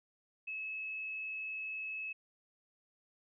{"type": "tone", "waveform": "sine", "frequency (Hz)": 2588, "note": "E7", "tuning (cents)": -32, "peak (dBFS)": -38, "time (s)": [0.47, 2.13], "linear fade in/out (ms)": 10, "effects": []}